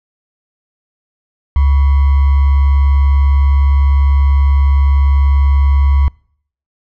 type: tone with sample-and-hold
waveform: sine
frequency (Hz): 69.8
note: C#2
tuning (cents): +13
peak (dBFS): -7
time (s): 1.56-6.08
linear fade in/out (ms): 0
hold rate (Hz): 1050
effects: noise-tail reverb RT60 0.6 s tail -25 dB re dry + low-pass 2000 Hz 12 dB/octave